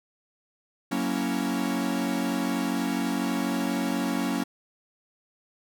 45% pulse chord, F# dominant seventh, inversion none, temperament equal, 185 / 233.1 / 277.2 / 329.6 Hz, F#3 / A#3 / C#4 / E4, 0 / 0 / 0 / 0 cents, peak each -32 / -30 / -29 / -35 dBFS, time 0.91-4.44 s, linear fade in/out 10 ms, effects none

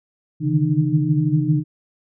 sine tone cluster, 136.4 / 149.2 / 154.5 / 161.7 / 304.6 Hz, C#3 / D3 / D#3 / E3 / D#4, -28 / +28 / -12 / -33 / -37 cents, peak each -22 dBFS, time 0.4-1.64 s, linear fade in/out 50 ms, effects none

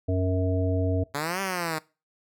harmonic tone, 92.6 Hz, F#2, 2 cents sharp, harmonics 1 / 3 / 5 / 7, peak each -24 / -29 / -31 / -32 dBFS, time 0.08-1.04 s, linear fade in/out 10 ms
5% pulse exponential two-way sweep, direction up then down, 138.8 to 197.6 to 153.8 Hz, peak -16 dBFS, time 1.14-1.79 s, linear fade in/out 10 ms, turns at 1.41 s
effects noise-tail reverb RT60 0.3 s tail -21 dB re dry

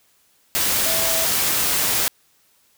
sine tone in noise, 654 Hz, E5, 14 cents flat, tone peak -27 dBFS, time 0.86-1.25 s, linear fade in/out 0 ms, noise white, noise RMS -20 dBFS, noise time 0.55-2.08 s, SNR -10 dB, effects white hiss -60 dBFS RMS until 2.77 s

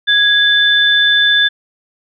sine tone pair together, 1661 / 3523 Hz, G#6 / A7, 0 / +1 cents, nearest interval octave + minor second, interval 1301 cents, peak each -11 dBFS, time 0.07-1.49 s, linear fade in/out 20 ms, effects none

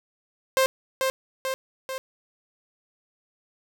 sawtooth tone with echo, 527 Hz, C5, 12 cents sharp, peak -14 dBFS, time 0.57-0.66 s, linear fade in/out 0 ms, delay 440 ms, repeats 3, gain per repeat -4 dB, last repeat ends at 1.98 s, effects none

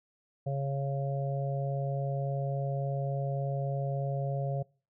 harmonic tone, 138.2 Hz, C#3, 5 cents flat, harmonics 1 / 3 / 4 / 5, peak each -30 / -43 / -37 / -40 dBFS, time 0.46-4.63 s, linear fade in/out 10 ms, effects noise-tail reverb RT60 0.4 s tail -25 dB re dry

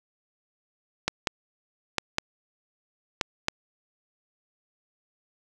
clicks, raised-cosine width 0.2 ms, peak -6 dBFS, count 6, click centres 1.08 / 1.272 / 1.983 / 2.184 / 3.212 / 3.484 s, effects none

